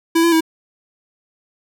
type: tone with pitch steps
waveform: square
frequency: 330.6 / 337.8 / 323.2 Hz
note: E4 / E4 / E4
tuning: +5 / +42 / -34 cents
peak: -12 dBFS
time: 0.15-0.408 s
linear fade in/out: 10 ms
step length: 86 ms
effects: none